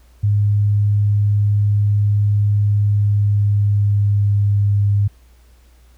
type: tone with pitch glide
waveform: sine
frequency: 103.1 to 101.56 Hz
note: G#2 to G#2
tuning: -12 to -38 cents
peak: -12 dBFS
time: 0.23-5.08 s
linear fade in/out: 10 ms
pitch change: -26 cents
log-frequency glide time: 2.76-4.76 s
effects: added 60 Hz sine -46 dBFS peak until 5.97 s + pink hiss -57 dBFS RMS until 5.97 s